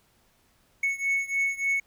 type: beating tone pair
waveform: triangle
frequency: 2208 / 2211.4 Hz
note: C#7 / C#7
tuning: -7 / -5 cents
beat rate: 3.4 Hz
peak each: -25 / -27 dBFS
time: 0.83-1.8 s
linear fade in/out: 5 ms
effects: pink hiss -65 dBFS RMS until 1.86 s

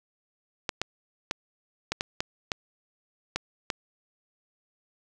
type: clicks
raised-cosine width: 0.2 ms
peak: -10 dBFS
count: 9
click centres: 0.692 / 0.816 / 1.311 / 1.92 / 2.009 / 2.205 / 2.518 / 3.36 / 3.702 s
effects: none

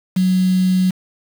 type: tone with quantisation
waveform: sine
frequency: 185 Hz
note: F#3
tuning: in tune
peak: -12 dBFS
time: 0.16-0.91 s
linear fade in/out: 10 ms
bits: 5
effects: none

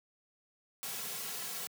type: noise with comb filter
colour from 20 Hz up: white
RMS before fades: -40 dBFS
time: 0.83-1.67 s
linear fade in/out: 0 ms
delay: 3.3 ms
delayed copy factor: -0.75
effects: high-pass 150 Hz 12 dB/octave

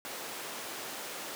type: high-pass noise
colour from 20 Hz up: pink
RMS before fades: -41 dBFS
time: 0.05-1.35 s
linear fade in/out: 0 ms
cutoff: 370 Hz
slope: 12 dB/octave
effects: none

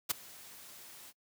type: noise with ADSR envelope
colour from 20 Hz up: white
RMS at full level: -28 dBFS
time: 0.09-1.13 s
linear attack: 20 ms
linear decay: 10 ms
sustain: -24 dB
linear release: 43 ms
effects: noise-tail reverb RT60 0.1 s tail -25 dB re dry + high-pass 80 Hz 12 dB/octave

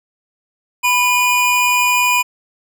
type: tone pair together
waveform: square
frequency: 987.8 / 2442 Hz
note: B5 / D#7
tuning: 0 / -33 cents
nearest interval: octave + major third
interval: 1567 cents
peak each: -16 / -15 dBFS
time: 0.83-2.23 s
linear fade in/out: 20 ms
effects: none

